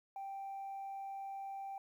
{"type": "tone", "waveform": "sine", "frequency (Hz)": 784, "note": "G5", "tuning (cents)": 0, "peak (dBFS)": -40, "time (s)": [0.16, 1.78], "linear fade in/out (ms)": 2, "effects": ["tanh soft clip ceiling -39 dBFS", "12-bit"]}